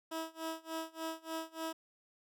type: tone with tremolo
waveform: 15% pulse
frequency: 323.4 Hz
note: E4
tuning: 33 cents flat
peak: -30 dBFS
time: 0.11-1.73 s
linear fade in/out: 10 ms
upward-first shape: sine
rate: 3.4 Hz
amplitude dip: 95%
effects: none